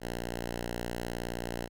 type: tone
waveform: 5% pulse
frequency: 59.1 Hz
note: A#1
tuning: 24 cents sharp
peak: -23 dBFS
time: 0-1.69 s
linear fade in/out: 50 ms
effects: none